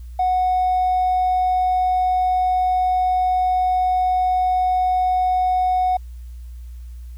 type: tone with hard clipping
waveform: sine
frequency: 736 Hz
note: F#5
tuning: 9 cents flat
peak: -16 dBFS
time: 0.19-5.97 s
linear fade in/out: 5 ms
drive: 1 dB
effects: added 60 Hz sine -32 dBFS peak until 7.17 s + white hiss -59 dBFS RMS until 7.17 s